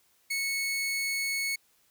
sawtooth tone, 2204 Hz, C#7, 11 cents flat, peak -25 dBFS, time 0.3-1.56 s, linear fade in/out 10 ms, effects white hiss -67 dBFS RMS until 1.9 s

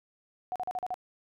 sine tone bursts, 734 Hz, F#5, 14 cents flat, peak -30 dBFS, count 6, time 0.52-0.942 s, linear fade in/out 0 ms, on 37 ms, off 40 ms, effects none

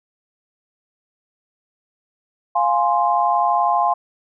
sine chord, F minor, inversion none, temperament equal, 698.5 / 830.6 / 1046.5 Hz, F5 / Ab5 / C6, 0 / 0 / 0 cents, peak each -19 dBFS, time 2.55-3.94 s, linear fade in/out 10 ms, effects none

